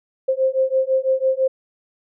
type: beating tone pair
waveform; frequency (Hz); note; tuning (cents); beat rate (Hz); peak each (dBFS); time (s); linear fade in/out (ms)
sine; 523.3 / 529.3; C5 / C5; 0 / +20; 6; -19; 0.28-1.48; 10
effects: none